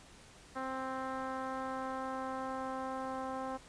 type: tone with low-pass filter sweep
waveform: 10% pulse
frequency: 262.6 Hz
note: C4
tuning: 6 cents sharp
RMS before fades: -39 dBFS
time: 0.55-3.58 s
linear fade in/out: 20 ms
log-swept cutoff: 1500 to 1000 Hz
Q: 1.2
effects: pink hiss -57 dBFS RMS until 3.68 s + resampled to 22050 Hz